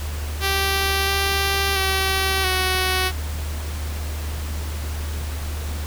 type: tone with pitch steps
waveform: 5% pulse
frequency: 390.5 / 392.8 / 384.6 / 372.2 Hz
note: G4 / G4 / G4 / F#4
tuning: -7 / +4 / -33 / +10 cents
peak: -8 dBFS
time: 0.4-3.12 s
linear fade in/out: 50 ms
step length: 680 ms
effects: added 75 Hz sine -25 dBFS peak until 5.86 s + pink hiss -35 dBFS RMS until 5.86 s